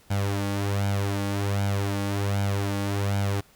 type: tone with flanger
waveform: sawtooth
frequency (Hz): 100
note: G2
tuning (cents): +35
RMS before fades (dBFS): -26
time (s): 0.1-3.41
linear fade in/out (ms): 10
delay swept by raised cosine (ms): 1.3 to 3.6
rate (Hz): 1.3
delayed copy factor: +0.6
effects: pink hiss -57 dBFS RMS until 3.55 s